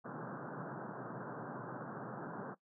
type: band-pass noise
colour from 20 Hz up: pink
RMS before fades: -45 dBFS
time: 0.04-2.55 s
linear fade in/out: 20 ms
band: 120 to 1600 Hz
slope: 96 dB/octave
effects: noise-tail reverb RT60 0.1 s tail -17 dB re dry